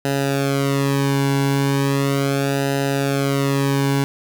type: tone with flanger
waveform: sawtooth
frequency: 138.59 Hz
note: C#3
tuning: in tune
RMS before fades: -19 dBFS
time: 0.05-4.04 s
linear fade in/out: 0 ms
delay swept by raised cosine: 0.89 to 1.6 ms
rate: 0.37 Hz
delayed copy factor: -1
effects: none